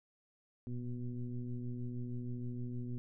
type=tone with frequency modulation; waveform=sine; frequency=120.8 Hz; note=B2; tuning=38 cents flat; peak=-37 dBFS; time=0.67-2.98 s; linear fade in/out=0 ms; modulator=124 Hz; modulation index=1.2; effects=none